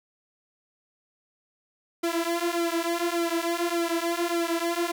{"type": "tone with flanger", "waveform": "sawtooth", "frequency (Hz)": 339.7, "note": "F4", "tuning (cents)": -48, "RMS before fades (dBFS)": -27, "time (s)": [2.03, 4.92], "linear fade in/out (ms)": 10, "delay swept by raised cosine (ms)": [1.8, 6.7], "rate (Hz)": 1.7, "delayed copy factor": -0.95, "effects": []}